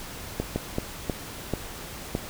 slowing click train, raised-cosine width 2 ms, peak -12 dBFS, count 6, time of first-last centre 0.4-2.151 s, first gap 160 ms, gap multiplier 1.4, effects pink hiss -39 dBFS RMS until 2.29 s

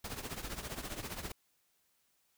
pink noise with tremolo, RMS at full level -39 dBFS, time 0.04-1.32 s, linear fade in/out 5 ms, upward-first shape triangle, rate 15 Hz, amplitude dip 80%, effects white hiss -75 dBFS RMS until 2.37 s

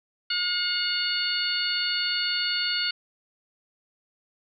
harmonic tone with a mistuned harmonic, 717 Hz, F5, 45 cents sharp, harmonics 2 / 3 / 4 / 5 / 6, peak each -31 / -34 / -30 / -35 / -27 dBFS, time 0.3-2.91 s, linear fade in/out 5 ms, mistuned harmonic 6, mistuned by +46 cents, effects none

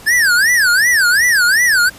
square tone with vibrato, 1673 Hz, G#6, 12 cents sharp, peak -10 dBFS, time 0.06-1.9 s, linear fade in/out 20 ms, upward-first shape sine, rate 2.7 Hz, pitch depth 290 cents each way, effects pink hiss -38 dBFS RMS until 1.98 s + resampled to 32000 Hz

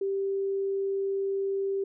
sine tone, 391.8 Hz, G4, 1 cent flat, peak -26 dBFS, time 0.01-1.84 s, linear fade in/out 5 ms, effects none

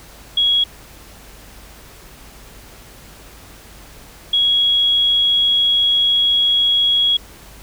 sine tone pair in turn, 3322 / 3322 Hz, G#7 / G#7, 0 / 0 cents, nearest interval unison, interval 0 cents, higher neither, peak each -12 dBFS, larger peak neither, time 0.37-0.64 / 4.33-7.17 s, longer second, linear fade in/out 5 ms, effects added 50 Hz sine -44 dBFS peak until 7.62 s + pink hiss -42 dBFS RMS until 7.62 s

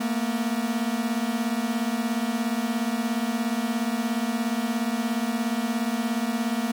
45% pulse beating tone pair, 223.1 / 240.1 Hz, A3 / B3, +24 / -49 cents, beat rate 17 Hz, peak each -27 / -27 dBFS, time 0-6.72 s, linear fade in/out 10 ms, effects none

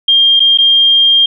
sine tone with dropouts, 3207 Hz, G7, 39 cents sharp, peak -5 dBFS, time 0.08-1.26 s, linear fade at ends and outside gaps 5 ms, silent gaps 0.396-0.402 / 0.575-0.585 s, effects none

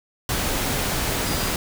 sine tone in noise, 4876 Hz, D#8, 36 cents flat, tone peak -35 dBFS, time 1.26-1.49 s, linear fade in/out 2 ms, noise pink, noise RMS -24 dBFS, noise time 0.29-1.56 s, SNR -14 dB, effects none

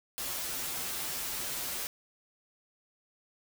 white noise with comb filter, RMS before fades -36 dBFS, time 0.18-1.87 s, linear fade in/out 0 ms, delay 9.7 ms, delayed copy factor -0.85, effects none

